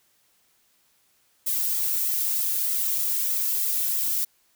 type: noise with flanger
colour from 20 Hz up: violet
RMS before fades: -25 dBFS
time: 1.46-4.25 s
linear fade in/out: 10 ms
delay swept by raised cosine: 1.5 to 2.26 ms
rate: 3.2 Hz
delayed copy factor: +0.65
effects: white hiss -65 dBFS RMS until 4.55 s